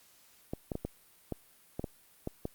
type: clicks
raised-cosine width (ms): 2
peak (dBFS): -21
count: 9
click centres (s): 0.535 / 0.718 / 0.754 / 0.85 / 1.323 / 1.795 / 1.842 / 2.274 / 2.454
effects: white hiss -62 dBFS RMS until 2.54 s + Opus 48 kbps